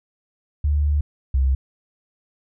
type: tone pair in turn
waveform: sine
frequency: 73.42 / 66.28 Hz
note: D2 / C2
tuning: 0 / +23 cents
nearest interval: major second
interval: 177 cents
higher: first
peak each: -16 / -15 dBFS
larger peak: second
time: 0.64-1.01 / 1.34-1.55 s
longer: first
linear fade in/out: 5 ms
effects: none